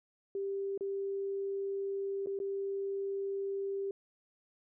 sine tone with dropouts, 393.8 Hz, G4, 8 cents sharp, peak -33 dBFS, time 0.35-3.91 s, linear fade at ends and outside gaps 2 ms, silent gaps 0.777-0.808 / 2.261-2.27 / 2.39-2.4 s, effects none

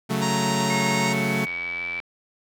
sawtooth chord, F# minor, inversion second, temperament equal, 138.59 / 185 / 220 Hz, C#3 / F#3 / A3, 0 / 0 / 0 cents, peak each -24 / -23 / -22 dBFS, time 0.09-1.46 s, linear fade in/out 20 ms
harmonic tone, 932.3 Hz, A#5, in tune, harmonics 1 / 2 / 3 / 4 / 5 / 6 / 7 / 8 / 9, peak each -27 / -36 / -36 / -37 / -36 / -38 / -38 / -36 / -43 dBFS, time 0.21-1.14 s, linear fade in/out 20 ms
sine tone with pitch glide, 2172 to 2314 Hz, C#7 to D7, -36 to -26 cents, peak -27 dBFS, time 0.7-2 s, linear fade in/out 2 ms, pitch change +110 cents, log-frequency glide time 0.86-1.87 s
click train, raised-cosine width 0.3 ms, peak -21 dBFS, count 47, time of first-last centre 1.47-2.001 s, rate 86.6 Hz
effects none

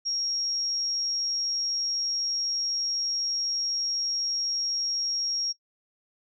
sine tone, 5588 Hz, F8, in tune, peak -26 dBFS, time 0.05-5.53 s, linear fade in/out 20 ms, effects noise-tail reverb RT60 0.1 s tail -19 dB re dry

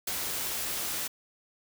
white noise with ADSR envelope, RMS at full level -31 dBFS, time 0.07-1.08 s, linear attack 5 ms, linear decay 36 ms, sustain -2 dB, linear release 12 ms, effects none

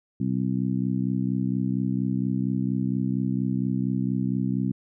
harmonic tone, 64.3 Hz, C2, 30 cents flat, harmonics 2 / 3 / 4 / 5, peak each -28 / -26 / -28 / -36 dBFS, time 0.2-4.72 s, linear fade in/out 5 ms, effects none

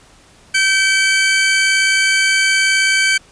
sawtooth tone pair together, 1549 / 2294 Hz, G6 / D7, -21 / -41 cents, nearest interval perfect fifth, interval 680 cents, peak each -11 dBFS, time 0.54-3.18 s, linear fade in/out 10 ms, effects pink hiss -47 dBFS RMS until 3.31 s + resampled to 22050 Hz

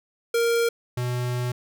square tone pair in turn, 466.2 / 123.48 Hz, A#4 / B2, 0 / 0 cents, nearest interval octave + major seventh, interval 2300 cents, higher first, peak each -20 / -25 dBFS, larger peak first, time 0.34-0.69 / 0.97-1.52 s, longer second, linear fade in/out 5 ms, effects none

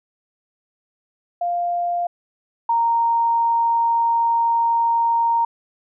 sine tone pair in turn, 698.5 / 928.1 Hz, F5 / A#5, 0 / -8 cents, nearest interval perfect fourth, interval 492 cents, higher second, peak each -19 / -15 dBFS, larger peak second, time 1.41-2.07 / 2.69-5.45 s, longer second, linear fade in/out 5 ms, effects none

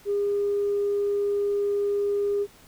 sine tone, 406 Hz, G#4, 39 cents flat, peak -21 dBFS, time 0.05-2.47 s, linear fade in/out 50 ms, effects tanh soft clip ceiling -17 dBFS + pink hiss -53 dBFS RMS until 2.67 s

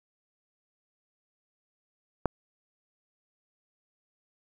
click, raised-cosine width 1 ms, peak -10 dBFS, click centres 2.257 s, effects 8-bit

